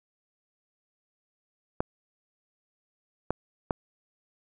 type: clicks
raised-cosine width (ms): 1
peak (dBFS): -12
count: 3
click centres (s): 1.805 / 3.306 / 3.708
effects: none